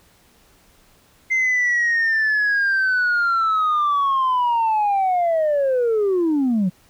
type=linear sweep; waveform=sine; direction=down; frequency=2086 to 173.5 Hz; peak=-14 dBFS; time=1.3-6.7 s; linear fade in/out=20 ms; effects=tanh soft clip ceiling -14 dBFS + pink hiss -55 dBFS RMS until 6.89 s